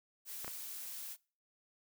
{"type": "noise", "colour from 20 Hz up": "blue", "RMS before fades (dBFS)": -45, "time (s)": [0.25, 1.17], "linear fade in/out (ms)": 50}
{"type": "clicks", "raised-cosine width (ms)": 0.5, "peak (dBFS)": -29, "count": 2, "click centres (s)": [0.446, 0.479]}
{"effects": ["noise-tail reverb RT60 0.4 s tail -24 dB re dry"]}